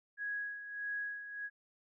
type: tone with tremolo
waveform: sine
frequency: 1661.2 Hz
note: G#6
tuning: in tune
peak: -35 dBFS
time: 0.17-1.5 s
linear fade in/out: 50 ms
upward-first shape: sine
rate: 1.6 Hz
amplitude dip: 65%
effects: none